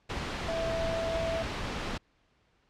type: tone in noise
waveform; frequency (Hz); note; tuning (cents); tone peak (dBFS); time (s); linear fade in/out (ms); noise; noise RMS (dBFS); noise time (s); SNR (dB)
sine; 659.3; E5; 0; -30; 0.48-1.43; 10; pink; -34; 0.09-1.98; +1
effects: pink hiss -69 dBFS RMS until 2.69 s + low-pass 4000 Hz 12 dB/octave